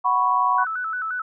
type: chord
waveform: sine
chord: F# suspended fourth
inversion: none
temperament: equal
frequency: 740 / 987.8 / 1108.7 Hz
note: F#5 / B5 / C#6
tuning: 0 / 0 / 0 cents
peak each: -25 / -20 / -20 dBFS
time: 0.04-0.65 s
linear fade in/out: 20 ms
type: tone with vibrato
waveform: sine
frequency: 1396.9 Hz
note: F6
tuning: in tune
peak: -24 dBFS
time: 0.58-1.22 s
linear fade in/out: 5 ms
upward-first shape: square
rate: 5.7 Hz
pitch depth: 110 cents each way
effects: none